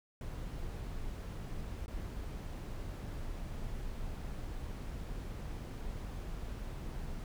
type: noise with dropouts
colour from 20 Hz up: brown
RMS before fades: -41 dBFS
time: 0.21-7.24 s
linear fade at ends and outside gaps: 1 ms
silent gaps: 1.861-1.88 s
effects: none